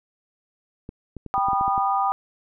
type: clicks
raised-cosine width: 3 ms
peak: -22 dBFS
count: 9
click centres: 0.891 / 1.167 / 1.263 / 1.38 / 1.485 / 1.532 / 1.611 / 1.68 / 1.779 s
type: chord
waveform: sine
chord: G augmented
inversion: none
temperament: just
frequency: 784 / 980 / 1225 Hz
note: G5 / B5 / D#6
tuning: 0 / -14 / -27 cents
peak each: -22 / -26 / -24 dBFS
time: 1.34-2.12 s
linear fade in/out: 0 ms
effects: none

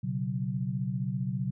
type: chord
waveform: sine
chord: B suspended second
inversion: none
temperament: equal with one note detuned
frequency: 123.47 / 138.59 / 186.93 Hz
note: B2 / C#3 / F#3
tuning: 0 / 0 / +18 cents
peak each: -33 dBFS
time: 0.03-1.51 s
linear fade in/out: 10 ms
effects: none

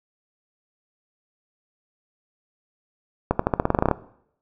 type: accelerating click train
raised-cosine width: 1 ms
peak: -4 dBFS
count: 13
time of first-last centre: 3.31-3.913 s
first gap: 84 ms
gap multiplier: 0.9
effects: noise-tail reverb RT60 0.7 s tail -18 dB re dry

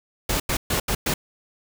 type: noise bursts at uneven times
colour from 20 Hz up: pink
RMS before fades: -23 dBFS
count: 5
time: 0.29-0.4 / 0.49-0.57 / 0.7-0.8 / 0.88-0.95 / 1.06-1.14 s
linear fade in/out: 5 ms
effects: none

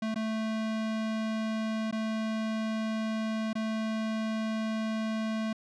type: tone with dropouts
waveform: square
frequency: 220 Hz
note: A3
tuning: in tune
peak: -30 dBFS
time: 0.02-5.53 s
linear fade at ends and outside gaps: 5 ms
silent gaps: 0.144-0.158 / 1.912-1.925 / 3.531-3.553 s
effects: low-pass 5000 Hz 12 dB/octave

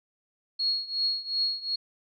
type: tone with tremolo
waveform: sine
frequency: 4312 Hz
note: C#8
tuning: 49 cents flat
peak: -22 dBFS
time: 0.59-1.76 s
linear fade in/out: 10 ms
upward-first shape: triangle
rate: 2.7 Hz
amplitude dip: 90%
effects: none

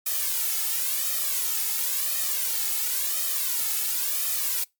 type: noise with flanger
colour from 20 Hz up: blue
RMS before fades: -26 dBFS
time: 0.06-4.64 s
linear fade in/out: 5 ms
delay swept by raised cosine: 1.6 to 2.32 ms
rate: 0.95 Hz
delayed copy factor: +1
effects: noise-tail reverb RT60 0.2 s tail -25 dB re dry + MP3 96 kbps

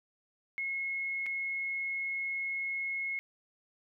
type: tone with dropouts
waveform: sine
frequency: 2171 Hz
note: C#7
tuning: 37 cents flat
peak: -32 dBFS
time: 0.58-3.19 s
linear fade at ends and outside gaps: 0 ms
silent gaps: 1.261-1.265 s
effects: none

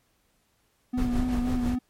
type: tone with vibrato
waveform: triangle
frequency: 246.9 Hz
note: B3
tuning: in tune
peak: -23 dBFS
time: 0.93-1.79 s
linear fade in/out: 10 ms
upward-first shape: sine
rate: 3.8 Hz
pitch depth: 32 cents each way
type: noise with tremolo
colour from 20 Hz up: brown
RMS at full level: -27 dBFS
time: 0.97-1.76 s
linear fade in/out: 10 ms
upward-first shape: sine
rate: 6 Hz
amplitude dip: 55%
effects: pink hiss -69 dBFS RMS until 1.89 s + MP3 64 kbps

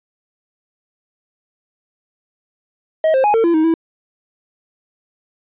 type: tone with pitch steps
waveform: triangle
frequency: 634 / 528 / 833 / 452.4 / 339.4 / 314.9 / 327.6 Hz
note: D#5 / C5 / G#5 / A4 / F4 / D#4 / E4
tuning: +32 / +16 / +5 / +48 / -49 / +21 / -11 cents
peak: -9 dBFS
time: 3.04-3.74 s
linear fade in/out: 2 ms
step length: 100 ms
effects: resampled to 8000 Hz

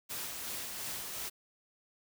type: noise with tremolo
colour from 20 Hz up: white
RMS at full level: -39 dBFS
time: 0.09-1.3 s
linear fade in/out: 20 ms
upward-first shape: sine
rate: 2.8 Hz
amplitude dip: 30%
effects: none

